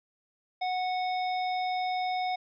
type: harmonic tone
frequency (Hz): 736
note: F#5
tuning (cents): -9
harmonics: 1 / 3 / 5 / 7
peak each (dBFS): -28 / -38 / -42 / -45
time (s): 0.61-2.36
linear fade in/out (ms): 10
effects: none